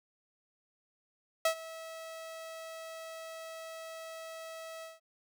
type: tone with ADSR envelope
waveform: sawtooth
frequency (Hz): 649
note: E5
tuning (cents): -27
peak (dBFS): -20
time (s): 1.45-5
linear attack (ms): 4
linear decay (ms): 89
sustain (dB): -19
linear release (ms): 170
effects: none

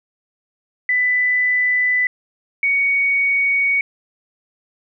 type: tone pair in turn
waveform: sine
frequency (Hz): 1993 / 2237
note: B6 / C#7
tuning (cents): +15 / +15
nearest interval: major second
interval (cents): 200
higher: second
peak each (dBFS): -14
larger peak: neither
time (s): 0.89-2.07 / 2.63-3.81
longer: neither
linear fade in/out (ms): 2
effects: none

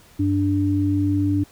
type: tone pair together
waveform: sine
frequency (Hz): 97.7 / 292.8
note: G2 / D4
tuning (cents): -5 / -5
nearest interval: octave + perfect fifth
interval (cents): 1900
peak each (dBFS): -21 / -19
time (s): 0.19-1.44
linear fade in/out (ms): 10
effects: pink hiss -51 dBFS RMS until 1.51 s

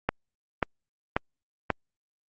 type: click train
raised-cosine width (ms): 0.5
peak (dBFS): -8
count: 4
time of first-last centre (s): 0.09-1.703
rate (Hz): 1.86
effects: Opus 48 kbps

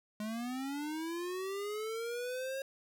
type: linear sweep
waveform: square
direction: up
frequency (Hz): 208.5 to 544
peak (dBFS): -37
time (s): 0.2-2.62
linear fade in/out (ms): 2
effects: none

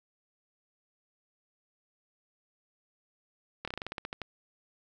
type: slowing click train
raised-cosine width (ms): 0.3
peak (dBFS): -20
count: 12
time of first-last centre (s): 3.65-4.217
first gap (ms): 26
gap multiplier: 1.13
effects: none

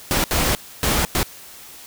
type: noise bursts at uneven times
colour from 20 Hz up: pink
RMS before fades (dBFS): -19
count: 4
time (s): 0.11-0.24 / 0.31-0.55 / 0.83-1.05 / 1.15-1.23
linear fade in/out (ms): 0
effects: white hiss -41 dBFS RMS until 1.86 s

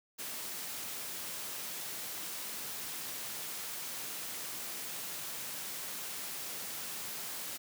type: high-pass noise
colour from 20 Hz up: white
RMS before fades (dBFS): -41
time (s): 0.18-7.58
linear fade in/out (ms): 20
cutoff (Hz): 110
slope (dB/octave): 24
effects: none

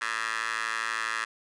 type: tone with high-pass filter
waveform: 15% pulse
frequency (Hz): 112.4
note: A2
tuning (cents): +37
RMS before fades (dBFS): -31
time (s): 0.01-1.25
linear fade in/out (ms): 10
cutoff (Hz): 1500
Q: 5.6
effects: resampled to 22050 Hz

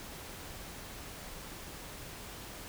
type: silence
effects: pink hiss -46 dBFS RMS until 2.68 s

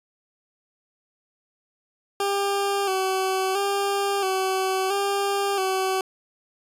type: tone with vibrato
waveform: 20% pulse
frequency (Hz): 389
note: G4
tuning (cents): -13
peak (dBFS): -17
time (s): 2.2-6.01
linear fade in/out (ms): 2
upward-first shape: square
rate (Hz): 0.74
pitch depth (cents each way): 44
effects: resampled to 32000 Hz

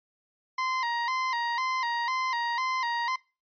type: tone with vibrato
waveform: 30% pulse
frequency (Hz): 987.8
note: B5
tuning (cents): 0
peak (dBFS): -24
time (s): 0.58-3.16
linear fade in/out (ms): 5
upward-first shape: square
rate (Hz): 2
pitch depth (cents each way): 82
effects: noise-tail reverb RT60 0.3 s tail -22 dB re dry + resampled to 11025 Hz

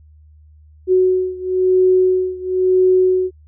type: beating tone pair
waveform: sine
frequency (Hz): 370 / 370.99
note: F#4 / F#4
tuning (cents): 0 / +5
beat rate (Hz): 0.99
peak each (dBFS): -14 / -16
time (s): 0.87-3.31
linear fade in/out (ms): 50
effects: added 76 Hz sine -43 dBFS peak until 3.47 s

